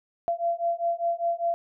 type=beating tone pair; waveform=sine; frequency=680 / 685 Hz; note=F5 / F5; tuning=-46 / -34 cents; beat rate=5 Hz; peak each=-27 dBFS; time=0.28-1.54 s; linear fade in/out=0 ms; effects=none